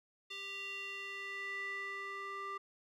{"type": "tone with band-pass filter sweep", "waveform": "square", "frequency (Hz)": 394.9, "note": "G4", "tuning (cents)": 13, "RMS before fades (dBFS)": -43, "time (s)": [0.3, 2.58], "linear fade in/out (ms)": 10, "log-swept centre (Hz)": [3200, 1400], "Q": 4.5, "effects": []}